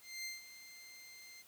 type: tone with ADSR envelope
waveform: 20% pulse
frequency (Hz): 2093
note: C7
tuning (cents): 0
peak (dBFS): -35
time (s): 0.01-1.43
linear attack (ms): 240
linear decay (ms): 160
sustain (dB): -13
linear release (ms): 21
effects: white hiss -63 dBFS RMS until 1.47 s